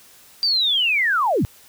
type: linear sweep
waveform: sine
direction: down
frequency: 4739 to 73.5 Hz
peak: -16 dBFS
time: 0.43-1.45 s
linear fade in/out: 0 ms
effects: white hiss -49 dBFS RMS until 1.68 s